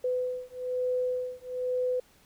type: beating tone pair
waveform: sine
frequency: 502 / 503.1 Hz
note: B4 / B4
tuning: +28 / +32 cents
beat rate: 1.1 Hz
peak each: -31 dBFS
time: 0.04-2 s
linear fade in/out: 5 ms
effects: pink hiss -61 dBFS RMS until 2.25 s

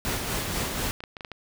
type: noise with tremolo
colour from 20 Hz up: pink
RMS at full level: -28 dBFS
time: 0.05-0.91 s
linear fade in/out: 0 ms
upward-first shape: sine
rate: 4.1 Hz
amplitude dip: 35%
type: clicks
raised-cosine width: 0.3 ms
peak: -22 dBFS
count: 10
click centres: 0.597 / 0.773 / 0.806 / 0.869 / 1.005 / 1.038 / 1.168 / 1.208 / 1.248 / 1.317 s
effects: none

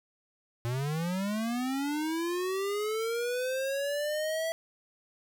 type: linear sweep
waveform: square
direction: up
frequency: 115.3 to 659.3 Hz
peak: -30 dBFS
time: 0.65-4.52 s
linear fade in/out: 0 ms
effects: none

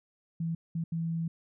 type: tone bursts at uneven times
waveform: sine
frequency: 165.2 Hz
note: E3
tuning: 4 cents sharp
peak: -29 dBFS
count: 3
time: 0.4-0.55 / 0.75-0.84 / 0.92-1.28 s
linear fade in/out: 5 ms
effects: none

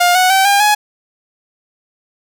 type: tone with pitch steps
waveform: sawtooth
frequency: 707 / 737.9 / 770.1 / 803.7 / 838.8 Hz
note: F5 / F#5 / G5 / G5 / G#5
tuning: +21 / -5 / -31 / +43 / +17 cents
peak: -5 dBFS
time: 0-0.75 s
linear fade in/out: 10 ms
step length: 150 ms
effects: none

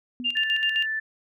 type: tone with exponential decay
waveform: sine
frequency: 246.9 Hz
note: B3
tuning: in tune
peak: -28 dBFS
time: 0.2-0.43 s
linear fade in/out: 0 ms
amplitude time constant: 49 ms
type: tone with tremolo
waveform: sine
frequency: 2800 Hz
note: F7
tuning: 4 cents sharp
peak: -21 dBFS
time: 0.24-0.86 s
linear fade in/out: 20 ms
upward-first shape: square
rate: 7.7 Hz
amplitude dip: 70%
type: tone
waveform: sine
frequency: 1760 Hz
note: A6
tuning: in tune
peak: -25 dBFS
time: 0.35-1 s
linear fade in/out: 10 ms
effects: none

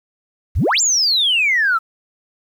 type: exponential two-way sweep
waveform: sine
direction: up then down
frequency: 51.91 to 7430 to 1287 Hz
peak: -12 dBFS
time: 0.55-1.79 s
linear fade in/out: 20 ms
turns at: 0.81 s
effects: tanh soft clip ceiling -8 dBFS + 8-bit

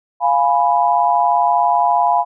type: chord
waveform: sine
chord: F diminished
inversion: none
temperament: equal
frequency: 698.5 / 830.6 / 987.8 Hz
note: F5 / Ab5 / Cb6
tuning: 0 / 0 / 0 cents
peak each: -16 dBFS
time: 0.2-2.25 s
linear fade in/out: 50 ms
effects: none

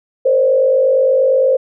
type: tone with frequency modulation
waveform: sine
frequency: 528 Hz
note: C5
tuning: 16 cents sharp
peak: -9 dBFS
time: 0.25-1.57 s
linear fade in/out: 10 ms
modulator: 48.6 Hz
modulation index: 0.83
effects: none

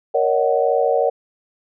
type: chord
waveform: sine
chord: D# minor seventh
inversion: second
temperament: just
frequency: 466.7 / 560 / 622.3 / 746.7 Hz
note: A#4 / C#5 / D#5 / F#5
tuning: +2 / +18 / 0 / +16 cents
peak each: -19 / -19 / -22 / -21 dBFS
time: 0.14-1.1 s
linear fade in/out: 10 ms
effects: none

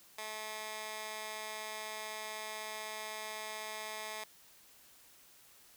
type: tone with high-pass filter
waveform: 15% pulse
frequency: 216 Hz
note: A3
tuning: 32 cents flat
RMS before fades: -43 dBFS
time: 0.18-4.24 s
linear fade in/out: 5 ms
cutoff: 1000 Hz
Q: 0.65
effects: white hiss -61 dBFS RMS until 5.76 s

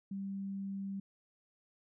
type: tone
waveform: sine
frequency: 196 Hz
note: G3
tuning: in tune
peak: -37 dBFS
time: 0.11-1 s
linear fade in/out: 5 ms
effects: none

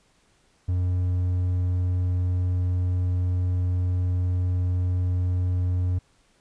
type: tone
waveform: triangle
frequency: 90.2 Hz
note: F#2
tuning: 44 cents flat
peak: -19 dBFS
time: 0.68-5.99 s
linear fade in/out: 10 ms
effects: pink hiss -63 dBFS RMS until 6.4 s + resampled to 22050 Hz

